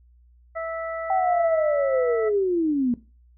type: harmonic tone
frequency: 656 Hz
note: E5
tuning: 9 cents flat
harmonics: 1 / 2 / 3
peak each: -27 / -33 / -37 dBFS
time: 0.55-2.3 s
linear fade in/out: 20 ms
type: linear sweep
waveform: sine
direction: down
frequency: 772 to 233.1 Hz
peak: -19 dBFS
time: 1.1-2.94 s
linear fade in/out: 2 ms
effects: noise-tail reverb RT60 0.3 s tail -17 dB re dry + added 60 Hz sine -52 dBFS peak until 3.37 s